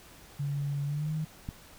sine tone with pitch glide, 142.2 to 155.97 Hz, C#3 to D#3, +45 to +5 cents, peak -29 dBFS, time 0.39-1.25 s, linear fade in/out 10 ms, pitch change +160 cents, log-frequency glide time 0.85-1.13 s
click, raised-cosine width 5 ms, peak -23 dBFS, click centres 1.489 s
effects pink hiss -53 dBFS RMS until 1.78 s

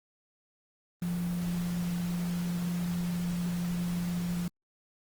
sine tone in noise, 174.8 Hz, F3, 2 cents sharp, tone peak -29 dBFS, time 1.02-4.48 s, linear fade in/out 2 ms, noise pink, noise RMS -44 dBFS, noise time 1.02-4.48 s, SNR +12 dB, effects Opus 24 kbps

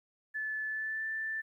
sine tone with pitch glide, 1736 to 1767.4 Hz, A6 to A6, -24 to +7 cents, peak -33 dBFS, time 0.34-1.42 s, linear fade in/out 20 ms, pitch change +31 cents, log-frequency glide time 0.67-1.06 s, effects 12-bit

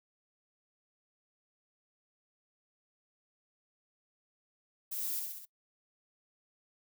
violet noise with echo, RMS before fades -38 dBFS, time 4.91-5.2 s, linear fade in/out 10 ms, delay 64 ms, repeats 4, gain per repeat -3 dB, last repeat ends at 5.456 s, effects noise-tail reverb RT60 0.1 s tail -21 dB re dry

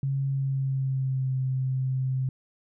sine tone with pitch glide, 136.7 to 130.83 Hz, C#3 to C3, -24 to 0 cents, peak -24 dBFS, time 0.03-2.29 s, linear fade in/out 2 ms, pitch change -76 cents, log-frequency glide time 0.28-1.35 s, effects none

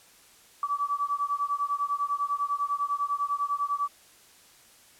sine beating tone pair, 1146 / 1156 Hz, D6 / D6, -43 / -28 cents, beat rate 10 Hz, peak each -29 dBFS, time 0.63-3.88 s, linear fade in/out 2 ms, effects white hiss -56 dBFS RMS until 4.99 s + low-pass 12000 Hz 12 dB/octave

